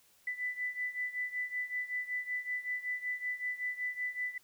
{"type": "beating tone pair", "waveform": "sine", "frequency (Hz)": [1989, 1994.3], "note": ["B6", "B6"], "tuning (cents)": [12, 16], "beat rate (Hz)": 5.3, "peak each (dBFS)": [-36, -39], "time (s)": [0.27, 4.38], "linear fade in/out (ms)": 5, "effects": ["white hiss -66 dBFS RMS until 4.43 s"]}